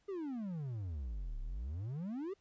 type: exponential two-way sweep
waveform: triangle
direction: down then up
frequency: 413 to 32.7 to 413 Hz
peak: -36 dBFS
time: 0.08-2.34 s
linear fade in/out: 10 ms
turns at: 1.4 s
effects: pink hiss -75 dBFS RMS until 2.4 s + resampled to 16000 Hz

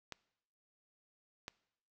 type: clicks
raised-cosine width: 0.2 ms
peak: -25 dBFS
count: 2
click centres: 0.123 / 1.481 s
effects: noise-tail reverb RT60 0.8 s tail -22 dB re dry

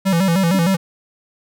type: tone with vibrato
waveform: square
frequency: 179.9 Hz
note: F#3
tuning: 48 cents flat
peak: -14 dBFS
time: 0.05-0.77 s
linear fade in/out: 20 ms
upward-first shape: square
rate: 6.5 Hz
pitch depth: 120 cents each way
type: tone with exponential decay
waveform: sine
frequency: 277.5 Hz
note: C#4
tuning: 2 cents sharp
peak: -20 dBFS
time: 0.54-0.74 s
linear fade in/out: 5 ms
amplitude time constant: 43 ms
effects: none

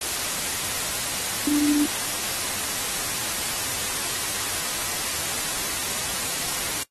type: tone in noise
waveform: sine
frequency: 293.7 Hz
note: D4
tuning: in tune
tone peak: -17 dBFS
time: 1.47-1.86 s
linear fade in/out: 5 ms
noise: white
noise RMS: -27 dBFS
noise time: 0.01-6.83 s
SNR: +7 dB
effects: noise-tail reverb RT60 0.1 s tail -18 dB re dry + AAC 32 kbps

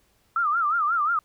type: tone with vibrato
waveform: sine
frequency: 1283 Hz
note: E6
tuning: 47 cents flat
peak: -20 dBFS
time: 0.36-1.19 s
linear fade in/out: 2 ms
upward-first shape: sine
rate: 5.6 Hz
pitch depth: 160 cents each way
effects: pink hiss -65 dBFS RMS until 1.24 s

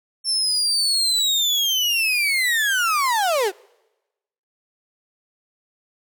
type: linear sweep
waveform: 35% pulse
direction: down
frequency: 5410 to 343.4 Hz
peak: -16 dBFS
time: 0.24-3.52 s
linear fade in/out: 50 ms
effects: noise-tail reverb RT60 1.0 s tail -25 dB re dry

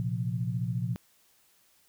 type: chord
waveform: sine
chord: Bb suspended second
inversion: none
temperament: equal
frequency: 116.54 / 130.81 / 174.61 Hz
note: Bb2 / C3 / F3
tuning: 0 / 0 / 0 cents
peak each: -31 / -33 / -34 dBFS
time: 0-0.96 s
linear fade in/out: 0 ms
effects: white hiss -65 dBFS RMS until 1.88 s

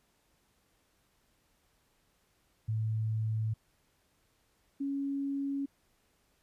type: tone pair in turn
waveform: sine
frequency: 110 / 277.9 Hz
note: A2 / C#4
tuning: 0 / +4 cents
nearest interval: octave + major third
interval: 1604 cents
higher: second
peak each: -29 / -31 dBFS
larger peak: first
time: 2.68-3.54 / 4.8-5.66 s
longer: neither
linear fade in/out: 10 ms
effects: pink hiss -72 dBFS RMS until 6.42 s + resampled to 32000 Hz

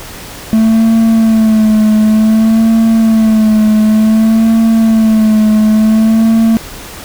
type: tone with vibrato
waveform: triangle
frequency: 220 Hz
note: A3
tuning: in tune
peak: -3 dBFS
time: 0.53-6.57 s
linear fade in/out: 0 ms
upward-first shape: sine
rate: 0.55 Hz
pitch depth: 41 cents each way
effects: pink hiss -28 dBFS RMS until 7.04 s

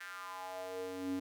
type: tone with high-pass filter sweep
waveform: square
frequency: 92.9 Hz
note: F#2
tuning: 7 cents sharp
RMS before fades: -42 dBFS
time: 0-1.2 s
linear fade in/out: 10 ms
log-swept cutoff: 1700 to 240 Hz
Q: 4.6
effects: none

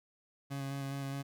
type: tone with vibrato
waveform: 30% pulse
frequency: 138 Hz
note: C#3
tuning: 7 cents flat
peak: -34 dBFS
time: 0.5-1.23 s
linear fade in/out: 20 ms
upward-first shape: square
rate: 4.8 Hz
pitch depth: 13 cents each way
effects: none

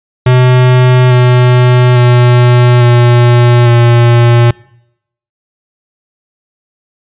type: tone with pitch steps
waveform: square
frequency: 126.3 / 124.42 / 122.56 / 120.74 / 118.94 Hz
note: B2 / B2 / B2 / B2 / A#2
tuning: +39 / +13 / -13 / -39 / +35 cents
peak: -4 dBFS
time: 0.26-4.51 s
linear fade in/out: 5 ms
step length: 850 ms
effects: noise-tail reverb RT60 0.8 s tail -24 dB re dry + resampled to 8000 Hz

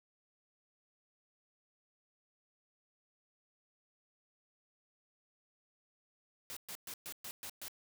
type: noise bursts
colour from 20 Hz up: white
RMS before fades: -45 dBFS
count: 7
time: 6.5-7.682 s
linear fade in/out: 0 ms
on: 66 ms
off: 120 ms
effects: none

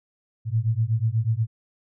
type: beating tone pair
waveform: sine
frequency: 108.3 / 116.5 Hz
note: A2 / A#2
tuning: -27 / -1 cents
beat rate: 8.2 Hz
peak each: -23 dBFS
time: 0.45-1.47 s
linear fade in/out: 50 ms
effects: none

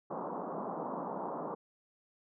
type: band-pass noise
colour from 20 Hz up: white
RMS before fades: -39 dBFS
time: 0.1-1.55 s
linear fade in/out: 10 ms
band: 160 to 1100 Hz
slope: 48 dB/octave
effects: none

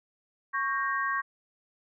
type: chord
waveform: sine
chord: G diminished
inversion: second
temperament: equal with one note detuned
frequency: 1108.7 / 1593.5 / 1864.7 Hz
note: Db6 / G6 / Bb6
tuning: 0 / +28 / 0 cents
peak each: -29 / -32 / -33 dBFS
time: 0.53-1.22 s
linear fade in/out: 20 ms
effects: none

